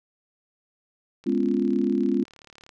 click train, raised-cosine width 0.2 ms, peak -31 dBFS, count 54, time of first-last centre 1.24-2.692 s, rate 36.5 Hz
sine chord, C# dominant seventh, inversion second, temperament just, 207.9 / 249.5 / 277.2 / 346.5 Hz, G#3 / B3 / C#4 / E#4, +2 / +18 / 0 / -14 cents, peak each -26 / -25 / -26 / -26 dBFS, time 1.26-2.24 s, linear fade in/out 10 ms
effects none

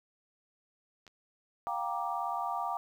clicks, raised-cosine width 0.2 ms, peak -37 dBFS, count 2, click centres 1.067 / 1.078 s
sine chord, G minor seventh, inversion third, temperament just, 705.6 / 784 / 940.8 / 1176 Hz, F5 / G5 / Bb5 / D6, +18 / 0 / +16 / +2 cents, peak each -37 dBFS, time 1.67-2.77 s, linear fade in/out 0 ms
effects 10-bit

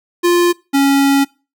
square tone pair in turn, 349.2 / 277.2 Hz, F4 / C#4, 0 / 0 cents, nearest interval major third, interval 400 cents, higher first, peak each -10 dBFS, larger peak neither, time 0.23-0.53 / 0.73-1.25 s, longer second, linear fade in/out 20 ms, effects noise-tail reverb RT60 0.3 s tail -23 dB re dry

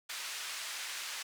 pink band-pass noise, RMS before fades -41 dBFS, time 0.09-1.23 s, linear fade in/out 10 ms, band 1700 to 9000 Hz, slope 12 dB/octave, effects none

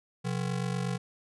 square ring-modulated tone, 152.6 Hz, D#3, 33 cents flat, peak -27 dBFS, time 0.24-0.98 s, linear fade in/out 20 ms, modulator 24.2 Hz, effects resampled to 24000 Hz

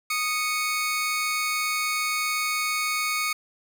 sawtooth tone pair together, 1241.3 / 2217 Hz, D#6 / C#7, -4 / 0 cents, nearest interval minor seventh, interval 1004 cents, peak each -24 / -23 dBFS, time 0.1-3.33 s, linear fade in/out 5 ms, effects none

